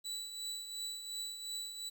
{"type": "tone with tremolo", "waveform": "30% pulse", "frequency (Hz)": 3951, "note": "B7", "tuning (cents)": 0, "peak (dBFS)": -35, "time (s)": [0.04, 1.9], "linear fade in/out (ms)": 20, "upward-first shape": "triangle", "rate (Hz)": 2.8, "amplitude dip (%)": 60, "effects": ["11-bit"]}